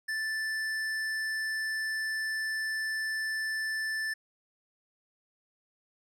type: tone with hard clipping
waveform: sine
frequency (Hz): 1760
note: A6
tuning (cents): 0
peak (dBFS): -32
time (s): 0.08-4.14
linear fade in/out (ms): 10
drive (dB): 11
effects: none